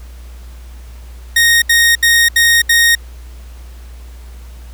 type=tone bursts; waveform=sawtooth; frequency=1861 Hz; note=A#6; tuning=3 cents flat; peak=-4 dBFS; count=5; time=1.36-2.952 s; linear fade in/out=5 ms; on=260 ms; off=73 ms; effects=added 60 Hz sine -30 dBFS peak until 4.73 s + pink hiss -45 dBFS RMS until 4.73 s